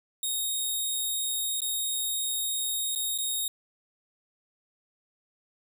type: tone with dropouts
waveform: 10% pulse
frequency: 3729 Hz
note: A#7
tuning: in tune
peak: -20 dBFS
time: 0.23-3.48 s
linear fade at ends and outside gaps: 2 ms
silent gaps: 1.605-1.618 / 2.951-2.958 / 3.178-3.185 s
effects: none